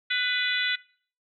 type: harmonic tone with a mistuned harmonic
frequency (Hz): 493.9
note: B4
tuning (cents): 0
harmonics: 3 / 4 / 5 / 6 / 7 / 8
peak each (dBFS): -29 / -28 / -32 / -36 / -30 / -33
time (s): 0.1-0.76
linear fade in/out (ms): 10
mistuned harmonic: 4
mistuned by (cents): +21
effects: noise-tail reverb RT60 0.5 s tail -22 dB re dry